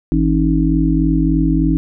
harmonic tone with a mistuned harmonic, 54 Hz, A1, 32 cents flat, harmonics 1 / 3 / 5 / 6, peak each -17 / -17 / -17 / -17 dBFS, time 0.12-1.77 s, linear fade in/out 0 ms, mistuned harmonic 6, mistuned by -58 cents, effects none

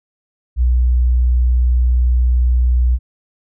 sine tone, 61.4 Hz, B1, 9 cents flat, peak -10 dBFS, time 0.56-2.99 s, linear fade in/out 50 ms, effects none

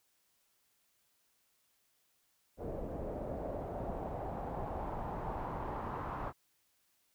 pink noise with low-pass filter sweep, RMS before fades -40 dBFS, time 2.57-6.33 s, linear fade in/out 50 ms, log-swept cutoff 540 to 1100 Hz, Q 2.6, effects white hiss -75 dBFS RMS until 7.14 s

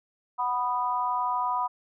sine tone with amplitude modulation, 987.8 Hz, B5, in tune, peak -20 dBFS, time 0.38-1.68 s, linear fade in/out 20 ms, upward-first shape sine, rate 248 Hz, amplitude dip 100%, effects none

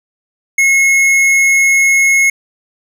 triangle tone with hard clipping, 2172 Hz, C#7, 36 cents flat, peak -9 dBFS, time 0.58-2.3 s, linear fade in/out 5 ms, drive 14 dB, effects none

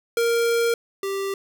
square tone pair in turn, 466.2 / 392 Hz, A#4 / G4, 0 / 0 cents, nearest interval minor third, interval 300 cents, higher first, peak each -19 / -25 dBFS, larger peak first, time 0.17-0.74 / 1.03-1.34 s, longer first, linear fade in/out 2 ms, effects none

